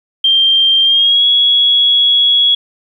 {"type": "tone with pitch glide", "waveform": "sine", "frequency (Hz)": [3172, 3345], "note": ["G7", "G#7"], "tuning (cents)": [20, 12], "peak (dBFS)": -7, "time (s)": [0.24, 2.55], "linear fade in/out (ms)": 5, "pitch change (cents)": 92, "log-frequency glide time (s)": [0.83, 1.25], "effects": ["8-bit"]}